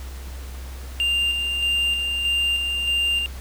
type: tone with tremolo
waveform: triangle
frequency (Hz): 2794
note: F7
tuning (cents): 0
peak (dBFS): -17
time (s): 1-3.26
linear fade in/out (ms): 0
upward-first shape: square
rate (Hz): 1.6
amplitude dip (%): 35
effects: added 65 Hz sine -32 dBFS peak until 3.4 s + pink hiss -43 dBFS RMS until 3.4 s